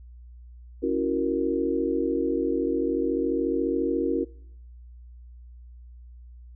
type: chord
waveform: sine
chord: F# dominant seventh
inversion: second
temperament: equal with one note detuned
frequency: 275.6 / 329.6 / 370 / 466.2 Hz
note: C#4 / E4 / F#4 / A#4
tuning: -10 / 0 / 0 / 0 cents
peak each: -28 dBFS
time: 0.82-4.25 s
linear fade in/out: 20 ms
effects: noise-tail reverb RT60 0.7 s tail -24 dB re dry + added 60 Hz sine -43 dBFS peak until 6.55 s